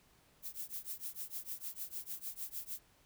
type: noise with tremolo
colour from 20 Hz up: violet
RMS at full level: -40 dBFS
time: 0.42-2.8 s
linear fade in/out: 50 ms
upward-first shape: triangle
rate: 6.6 Hz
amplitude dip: 100%
effects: pink hiss -68 dBFS RMS until 3.05 s